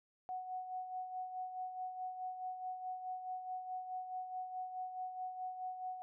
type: tone with tremolo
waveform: sine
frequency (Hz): 740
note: F#5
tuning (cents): 0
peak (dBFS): -38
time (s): 0.29-6.02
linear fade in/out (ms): 0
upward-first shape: sine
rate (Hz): 4.7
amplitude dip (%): 55
effects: none